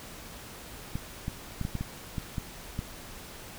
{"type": "clicks", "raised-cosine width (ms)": 5, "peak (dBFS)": -19, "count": 9, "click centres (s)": [0.955, 1.281, 1.613, 1.651, 1.753, 1.81, 2.182, 2.382, 2.791], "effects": ["pink hiss -45 dBFS RMS until 3.58 s"]}